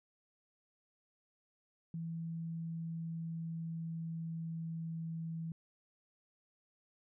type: tone with pitch glide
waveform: sine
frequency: 165.1 to 163.58 Hz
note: E3 to E3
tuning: +3 to -13 cents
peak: -38 dBFS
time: 1.94-5.52 s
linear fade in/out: 2 ms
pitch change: -16 cents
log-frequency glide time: 2.07-5.17 s
effects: none